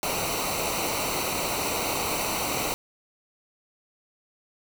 pink noise with comb filter, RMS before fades -28 dBFS, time 0.03-2.74 s, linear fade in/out 0 ms, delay 0.59 ms, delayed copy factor -0.75, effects none

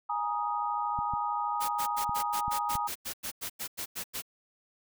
sine chord, Ab suspended second, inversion none, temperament equal with one note detuned, 830.6 / 943.7 / 1244.5 Hz, Ab5 / Bb5 / Eb6, 0 / +21 / 0 cents, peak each -33 dBFS, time 0.09-2.88 s, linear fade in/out 10 ms
clicks, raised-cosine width 5 ms, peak -27 dBFS, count 5, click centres 0.989 / 1.137 / 2.094 / 2.481 / 2.754 s
white noise bursts, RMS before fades -36 dBFS, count 15, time 1.6-4.222 s, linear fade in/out 20 ms, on 88 ms, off 93 ms
effects none

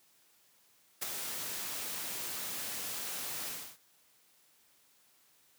white noise with ADSR envelope, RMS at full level -33 dBFS, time 1.01-3.78 s, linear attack 20 ms, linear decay 6 ms, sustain -6 dB, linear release 310 ms, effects white hiss -67 dBFS RMS until 5.58 s + high-pass 100 Hz 12 dB/octave

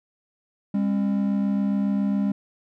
triangle tone pair together, 201.5 / 268.8 Hz, G3 / C4, +48 / +47 cents, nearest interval perfect fourth, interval 499 cents, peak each -19 / -26 dBFS, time 0.74-2.32 s, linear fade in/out 5 ms, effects none

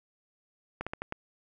slowing click train, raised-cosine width 0.5 ms, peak -19 dBFS, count 5, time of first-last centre 0.81-1.124 s, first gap 56 ms, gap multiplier 1.23, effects none

